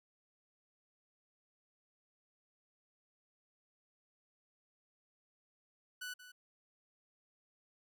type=tone with echo; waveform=sawtooth; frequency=1486 Hz; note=F#6; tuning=7 cents sharp; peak=-38 dBFS; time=6.01-6.14 s; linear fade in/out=10 ms; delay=180 ms; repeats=1; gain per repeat=-12 dB; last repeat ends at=6.32 s; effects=none